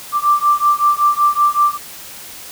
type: beating tone pair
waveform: sine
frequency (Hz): 1174.7 / 1180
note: D6 / D6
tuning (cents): 0 / +8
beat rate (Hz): 5.3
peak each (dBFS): -14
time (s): 0.12-1.78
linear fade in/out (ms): 50
effects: white hiss -34 dBFS RMS until 2.51 s